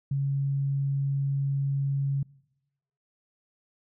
sine tone, 138.59 Hz, C#3, in tune, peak -24 dBFS, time 0.11-2.23 s, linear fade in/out 5 ms, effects noise-tail reverb RT60 0.9 s tail -24 dB re dry

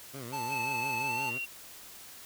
15% pulse tone with vibrato, 127.3 Hz, C3, 47 cents flat, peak -34 dBFS, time 0.13-1.39 s, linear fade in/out 20 ms, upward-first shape sine, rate 5.7 Hz, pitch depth 160 cents each way
square tone, 878 Hz, A5, 4 cents flat, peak -34 dBFS, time 0.32-1.31 s, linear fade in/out 20 ms
sine tone with pitch glide, 2607 to 2751 Hz, E7 to F7, -20 to -27 cents, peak -33 dBFS, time 0.5-1.46 s, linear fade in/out 20 ms, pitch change +93 cents, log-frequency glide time 1.04-1.24 s
effects white hiss -49 dBFS RMS until 2.25 s

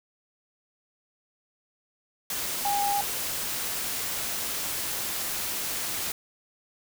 sine tone in noise, 810 Hz, G#5, 43 cents flat, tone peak -24 dBFS, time 2.65-3.01 s, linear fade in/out 2 ms, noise white, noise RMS -31 dBFS, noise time 2.3-6.12 s, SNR +4 dB, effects none

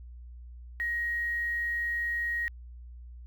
sine tone with quantisation, 1885 Hz, A#6, 19 cents sharp, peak -28 dBFS, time 0.8-2.48 s, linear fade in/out 0 ms, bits 9, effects added 60 Hz sine -43 dBFS peak until 3.26 s

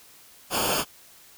pink noise with comb filter, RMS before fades -25 dBFS, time 0.5-0.85 s, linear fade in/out 50 ms, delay 0.51 ms, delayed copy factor -0.85, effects white hiss -52 dBFS RMS until 1.37 s

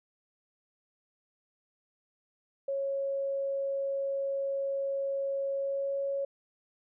sine tone with pitch glide, 550 to 553.8 Hz, C#5 to C#5, -14 to -2 cents, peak -29 dBFS, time 2.68-6.25 s, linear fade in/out 5 ms, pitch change +12 cents, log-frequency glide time 5.54-5.98 s, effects none

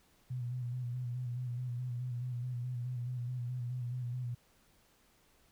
sine tone with vibrato, 123.47 Hz, B2, in tune, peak -35 dBFS, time 0.3-4.35 s, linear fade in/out 10 ms, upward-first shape square, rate 4.7 Hz, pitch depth 37 cents each way, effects pink hiss -68 dBFS RMS until 5.51 s

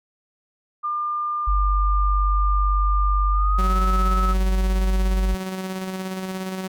sine tone with pitch glide, 1200 to 1293.6 Hz, D6 to E6, +37 to -33 cents, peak -22 dBFS, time 0.83-4.34 s, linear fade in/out 20 ms, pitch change +130 cents, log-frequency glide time 3.31-3.77 s
sine tone, 49 Hz, G1, in tune, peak -17 dBFS, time 1.47-5.35 s, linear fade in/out 10 ms
sawtooth tone with tremolo, 188.1 Hz, F#3, 29 cents sharp, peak -22 dBFS, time 3.58-6.68 s, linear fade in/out 10 ms, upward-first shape square, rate 17 Hz, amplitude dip 30%
effects none

